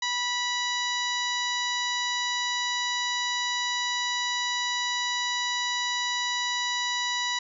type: harmonic tone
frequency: 980 Hz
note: B5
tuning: 14 cents flat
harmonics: 1 / 2 / 3 / 4 / 5 / 6 / 7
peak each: -32 / -31 / -37 / -30 / -40 / -38 / -40 dBFS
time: 0.02-7.39 s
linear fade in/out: 5 ms
effects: none